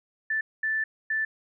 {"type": "tone bursts at uneven times", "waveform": "sine", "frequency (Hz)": 1760, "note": "A6", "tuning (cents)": 0, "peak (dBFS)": -24, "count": 3, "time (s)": [[0.3, 0.41], [0.63, 0.84], [1.1, 1.25]], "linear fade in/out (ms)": 5, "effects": []}